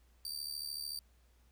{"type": "tone with amplitude modulation", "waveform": "sawtooth", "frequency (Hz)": 4655, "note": "D8", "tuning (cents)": -16, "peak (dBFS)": -33, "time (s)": [0.25, 0.99], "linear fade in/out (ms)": 2, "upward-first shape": "sine", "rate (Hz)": 73.5, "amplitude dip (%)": 80, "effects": ["added 60 Hz sine -64 dBFS peak until 1.51 s", "pink hiss -73 dBFS RMS until 1.51 s"]}